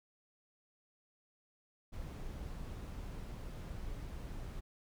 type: noise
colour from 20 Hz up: brown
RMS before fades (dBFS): -44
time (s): 1.92-4.61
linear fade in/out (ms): 20
effects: none